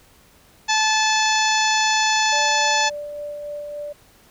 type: harmonic tone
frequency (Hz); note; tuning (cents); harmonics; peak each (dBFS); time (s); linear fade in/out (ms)
869; A5; -22; 1 / 2 / 3 / 4 / 5 / 6 / 7 / 8; -20 / -23 / -25 / -26 / -27 / -28 / -28 / -29; 0.68-2.9; 20
type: tone with tremolo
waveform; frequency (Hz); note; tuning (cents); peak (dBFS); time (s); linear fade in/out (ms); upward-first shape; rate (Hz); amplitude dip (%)
sine; 587.3; D5; 0; -27; 2.32-3.93; 10; sine; 3.5; 25
effects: pink hiss -53 dBFS RMS until 4.3 s